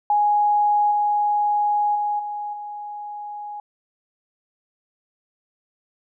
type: tone with level steps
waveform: sine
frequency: 830.6 Hz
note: G#5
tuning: in tune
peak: -15 / -17 / -20 / -26 / -30 dBFS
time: 0.1-3.6 s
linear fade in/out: 2 ms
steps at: 0.91 / 1.95 / 2.19 / 2.53 s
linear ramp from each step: 5 ms
effects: none